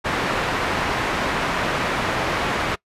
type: low-pass noise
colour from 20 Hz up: white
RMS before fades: -23 dBFS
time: 0.04-2.76 s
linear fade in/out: 20 ms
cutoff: 1700 Hz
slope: 12 dB/octave
effects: noise-tail reverb RT60 0.1 s tail -23 dB re dry + resampled to 32000 Hz